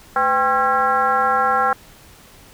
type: tone with frequency modulation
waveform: sine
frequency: 1073 Hz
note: C6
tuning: 43 cents sharp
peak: -14 dBFS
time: 0.16-1.73 s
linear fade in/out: 2 ms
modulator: 284 Hz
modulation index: 1.7
effects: pink hiss -46 dBFS RMS until 2.53 s